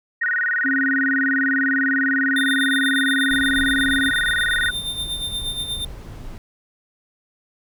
sine tone with vibrato, 1661.2 Hz, G#6, in tune, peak -18 dBFS, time 0.21-4.71 s, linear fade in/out 10 ms, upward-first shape square, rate 20 Hz, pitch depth 200 cents each way
sine tone, 270.6 Hz, C#4, 42 cents flat, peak -21 dBFS, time 0.64-4.11 s, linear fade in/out 20 ms
square tone with tremolo, 3610 Hz, A7, 44 cents sharp, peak -23 dBFS, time 2.36-5.85 s, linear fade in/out 5 ms, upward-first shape sine, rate 8.4 Hz, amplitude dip 60%
brown noise, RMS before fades -34 dBFS, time 3.31-6.38 s, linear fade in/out 0 ms
effects none

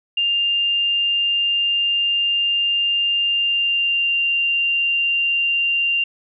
sine tone with pitch glide, 2800 to 2782 Hz, F7 to F7, +4 to -7 cents, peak -16 dBFS, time 0.17-6.04 s, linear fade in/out 5 ms, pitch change -11 cents, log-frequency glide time 3.24-4.19 s, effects none

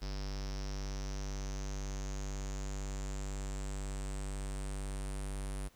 square tone with low-pass filter sweep, 49 Hz, G1, in tune, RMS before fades -39 dBFS, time 0.01-5.69 s, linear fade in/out 20 ms, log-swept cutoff 5200 to 9600 Hz, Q 6.9, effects pink hiss -66 dBFS RMS until 5.75 s

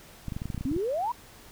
clicks, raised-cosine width 5 ms, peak -21 dBFS, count 12, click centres 0.283 / 0.322 / 0.365 / 0.419 / 0.456 / 0.502 / 0.546 / 0.578 / 0.61 / 0.653 / 0.715 / 0.764 s
sine exponential sweep, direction up, 246.9 to 1013 Hz, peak -26 dBFS, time 0.65-1.12 s, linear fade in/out 5 ms
effects pink hiss -51 dBFS RMS until 1.51 s

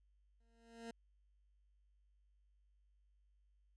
20% pulse tone with exponential growth, 230.4 Hz, A#3, 20 cents flat, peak -40 dBFS, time 0.4-0.91 s, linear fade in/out 5 ms, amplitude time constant 110 ms, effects added 50 Hz sine -70 dBFS peak until 3.76 s + resampled to 22050 Hz

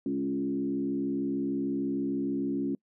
sine tone with frequency modulation, 277.2 Hz, C#4, in tune, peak -27 dBFS, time 0.06-2.75 s, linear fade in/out 2 ms, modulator 66.5 Hz, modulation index 0.99, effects noise-tail reverb RT60 0.1 s tail -26 dB re dry

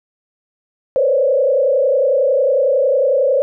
sine tone with frequency modulation, 540 Hz, C#5, 45 cents flat, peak -11 dBFS, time 0.96-3.42 s, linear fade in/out 0 ms, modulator 31 Hz, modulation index 1.5, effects none

